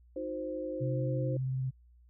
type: chord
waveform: sine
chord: C diminished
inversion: first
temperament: equal with one note detuned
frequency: 311.1 / 362.6 / 523.3 Hz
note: Eb4 / Gb4 / C5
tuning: 0 / -35 / 0 cents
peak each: -39 / -42 / -36 dBFS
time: 0.16-1.37 s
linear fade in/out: 5 ms
type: tone with vibrato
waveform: sine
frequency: 130.81 Hz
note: C3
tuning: in tune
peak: -30 dBFS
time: 0.8-1.71 s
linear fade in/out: 20 ms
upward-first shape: triangle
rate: 18 Hz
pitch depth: 26 cents each way
effects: added 60 Hz sine -57 dBFS peak until 2.09 s